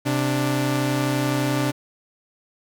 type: tone pair together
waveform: sawtooth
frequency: 130.93 / 293.7 Hz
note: C3 / D4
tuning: +2 / 0 cents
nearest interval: octave + major second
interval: 1398 cents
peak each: -19 dBFS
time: 0.05-1.72 s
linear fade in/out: 20 ms
effects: none